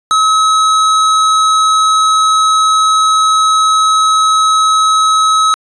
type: tone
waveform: square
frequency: 1283 Hz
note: E6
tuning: 47 cents flat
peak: -8 dBFS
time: 0.11-5.54 s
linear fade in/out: 0 ms
effects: resampled to 22050 Hz